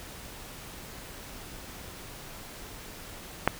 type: click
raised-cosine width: 0.5 ms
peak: -5 dBFS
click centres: 3.476 s
effects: pink hiss -44 dBFS RMS until 3.59 s